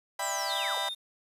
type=chord; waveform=30% pulse; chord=E minor seventh; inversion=third; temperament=just; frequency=593.3 / 659.3 / 791.1 / 988.9 Hz; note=D5 / E5 / G5 / B5; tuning=+18 / 0 / +16 / +2 cents; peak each=-37 / -36 / -33 / -32 dBFS; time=0.19-0.89 s; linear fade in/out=5 ms
type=linear sweep; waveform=sine; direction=down; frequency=8120 to 444.6 Hz; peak=-35 dBFS; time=0.22-0.78 s; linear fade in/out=5 ms
type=tone; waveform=triangle; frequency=3649 Hz; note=A#7; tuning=38 cents flat; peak=-32 dBFS; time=0.49-0.95 s; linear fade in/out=20 ms
effects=resampled to 32000 Hz + 9-bit